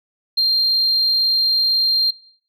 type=tone; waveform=sine; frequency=4186 Hz; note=C8; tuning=in tune; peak=-12 dBFS; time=0.37-2.11 s; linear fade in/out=10 ms; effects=noise-tail reverb RT60 0.6 s tail -22 dB re dry + tanh soft clip ceiling -11 dBFS